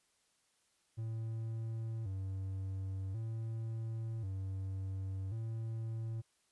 triangle tone with vibrato, 103.83 Hz, G#2, in tune, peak -35 dBFS, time 0.97-6.22 s, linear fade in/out 20 ms, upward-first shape square, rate 0.46 Hz, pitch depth 140 cents each way, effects white hiss -75 dBFS RMS until 6.51 s + resampled to 24000 Hz

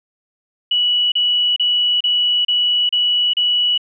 sine tone bursts, 2941 Hz, F#7, 11 cents flat, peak -13 dBFS, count 7, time 0.71-3.778 s, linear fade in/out 5 ms, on 410 ms, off 33 ms, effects none

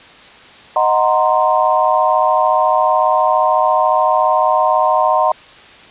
sine chord, C half-diminished seventh, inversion first, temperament equal, 622.3 / 740 / 932.3 / 1046.5 Hz, Eb5 / Gb5 / Bb5 / C6, 0 / 0 / 0 / 0 cents, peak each -16 dBFS, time 0.76-5.32 s, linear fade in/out 2 ms, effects white hiss -40 dBFS RMS until 5.9 s + resampled to 8000 Hz

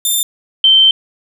10% pulse / sine tone pair in turn, 3586 / 3110 Hz, A7 / G7, +32 / -14 cents, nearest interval major second, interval 246 cents, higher first, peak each -5 dBFS, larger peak neither, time 0.05-0.23 / 0.64-0.91 s, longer second, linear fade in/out 2 ms, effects none

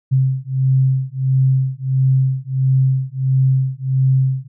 sine beating tone pair, 131.4 / 132.9 Hz, C3 / C3, +8 / +27 cents, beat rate 1.5 Hz, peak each -16 dBFS, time 0.11-4.48 s, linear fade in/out 20 ms, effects none

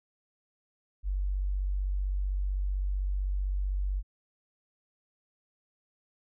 sine tone, 47.85 Hz, G1, 41 cents flat, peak -27 dBFS, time 1.03-4.03 s, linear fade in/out 50 ms, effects none

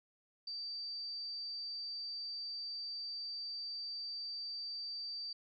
sine tone, 4646 Hz, D8, 20 cents flat, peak -40 dBFS, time 0.47-5.33 s, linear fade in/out 5 ms, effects none

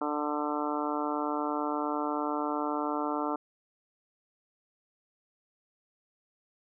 harmonic tone, 148.5 Hz, D3, 20 cents sharp, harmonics 2 / 3 / 4 / 5 / 6 / 7 / 8 / 9, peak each -33 / -38 / -38 / -38 / -36 / -39 / -38 / -39 dBFS, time 0.01-3.36 s, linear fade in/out 5 ms, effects none

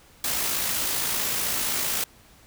white noise with amplitude modulation, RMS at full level -25 dBFS, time 0.24-2.04 s, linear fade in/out 2 ms, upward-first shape sine, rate 55.5 Hz, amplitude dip 30%, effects pink hiss -54 dBFS RMS until 2.46 s

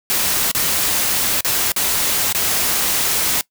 white noise with dropouts, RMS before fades -18 dBFS, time 0.1-3.41 s, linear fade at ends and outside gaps 0 ms, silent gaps 0.514-0.549 / 1.407-1.447 / 1.719-1.763 / 2.325-2.348 s, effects noise-tail reverb RT60 0.1 s tail -21 dB re dry

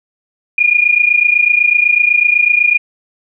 sine tone pair together, 2418 / 2446 Hz, D7 / D#7, +50 / -30 cents, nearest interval unison, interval 20 cents, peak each -11 dBFS, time 0.58-2.78 s, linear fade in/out 5 ms, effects none

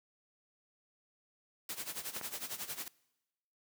white noise with tremolo, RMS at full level -39 dBFS, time 1.69-2.88 s, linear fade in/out 2 ms, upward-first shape sine, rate 11 Hz, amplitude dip 80%
clicks, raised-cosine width 0.5 ms, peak -27 dBFS, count 2, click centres 2.165 / 2.213 s
effects noise-tail reverb RT60 1.0 s tail -24 dB re dry + high-pass 100 Hz 12 dB/octave

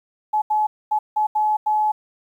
sine tone bursts at uneven times, 853 Hz, G#5, 46 cents sharp, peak -16 dBFS, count 6, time 0.33-0.42 / 0.5-0.67 / 0.91-0.99 / 1.16-1.27 / 1.35-1.57 / 1.66-1.92 s, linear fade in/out 10 ms, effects 9-bit

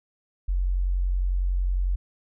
sine tone, 45.47 Hz, F#1, 29 cents flat, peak -21 dBFS, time 0.48-1.96 s, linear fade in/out 10 ms, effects none

